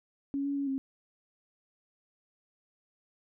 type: tone with pitch steps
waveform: sine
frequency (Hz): 278.4 / 281.8 / 279.8 / 268.9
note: C#4 / C#4 / C#4 / C4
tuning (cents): +8 / +29 / +16 / +47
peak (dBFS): -29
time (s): 0.34-0.78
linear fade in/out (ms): 0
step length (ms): 110
effects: none